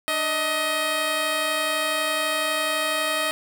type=tone pair together; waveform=10% pulse; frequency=299 / 630 Hz; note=D4 / D#5; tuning=+31 / +21 cents; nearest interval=octave + minor second; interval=1290 cents; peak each=-24 / -14 dBFS; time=0.08-3.31 s; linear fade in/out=0 ms; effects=none